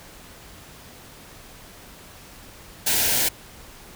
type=band-stop noise; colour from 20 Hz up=white; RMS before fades=-21 dBFS; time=2.86-3.29 s; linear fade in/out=10 ms; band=1000 to 1400 Hz; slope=96 dB/octave; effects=pink hiss -45 dBFS RMS until 3.95 s